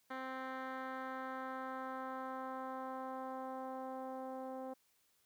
10% pulse tone with low-pass filter sweep, 261.4 Hz, C4, 1 cent flat, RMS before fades -44 dBFS, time 0.1-4.74 s, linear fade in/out 10 ms, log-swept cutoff 2200 to 640 Hz, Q 1.4, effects white hiss -75 dBFS RMS until 5.25 s

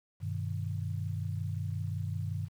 sine chord, G augmented, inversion none, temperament equal, 98 / 123.47 / 155.56 Hz, G2 / B2 / D#3, 0 / 0 / 0 cents, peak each -34 / -39 / -38 dBFS, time 0.2-2.49 s, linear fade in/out 50 ms, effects 10-bit

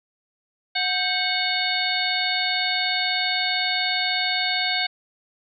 harmonic tone with a mistuned harmonic, 733 Hz, F#5, 16 cents flat, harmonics 1 / 2 / 3 / 4 / 5 / 6, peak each -29 / -29 / -27 / -32 / -27 / -27 dBFS, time 0.75-4.87 s, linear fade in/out 10 ms, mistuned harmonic 2, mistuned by +120 cents, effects none

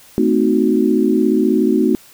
sine chord, A diminished seventh, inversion none, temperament equal with one note detuned, 220 / 256.8 / 311.1 / 370 Hz, A3 / C4 / Eb4 / Gb4, 0 / -32 / 0 / 0 cents, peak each -17 dBFS, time 0.18-1.95 s, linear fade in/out 0 ms, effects white hiss -45 dBFS RMS until 2.13 s

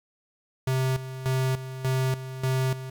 square tone with tremolo, 130.81 Hz, C3, in tune, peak -23 dBFS, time 0.67-2.9 s, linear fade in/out 5 ms, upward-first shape square, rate 1.7 Hz, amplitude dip 75%, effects 9-bit

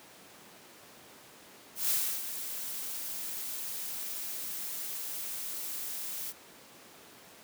blue noise with ADSR envelope, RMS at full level -28 dBFS, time 1.75-6.33 s, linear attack 140 ms, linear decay 320 ms, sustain -10 dB, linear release 35 ms, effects pink hiss -53 dBFS RMS until 7.43 s + high-pass 200 Hz 12 dB/octave

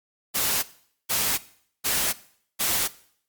white noise bursts, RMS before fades -24 dBFS, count 4, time 0.34-2.88 s, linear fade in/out 20 ms, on 290 ms, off 460 ms, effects noise-tail reverb RT60 0.6 s tail -18 dB re dry + Opus 48 kbps

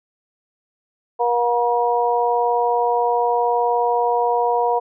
harmonic tone, 239.2 Hz, A#3, 45 cents sharp, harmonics 2 / 3 / 4, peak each -20 / -20 / -20 dBFS, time 1.19-4.8 s, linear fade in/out 20 ms, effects none

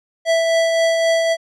square tone with tremolo, 659.3 Hz, E5, in tune, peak -13 dBFS, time 0.25-1.37 s, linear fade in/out 50 ms, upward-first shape triangle, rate 3.8 Hz, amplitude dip 35%, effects low-pass 7000 Hz 12 dB/octave

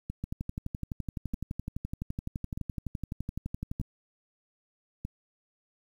two click trains, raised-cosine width 5 ms, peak -22 / -21 dBFS, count 5 / 43, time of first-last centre 0.1-5.05 / 0.24-3.799 s, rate 0.808 / 11.8 Hz, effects 9-bit

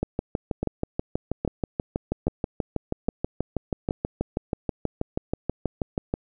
two click trains, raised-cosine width 2 ms, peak -11 / -12 dBFS, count 39 / 5, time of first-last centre 0.03-6.139 / 0.63-3.909 s, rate 6.22 / 1.22 Hz, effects none

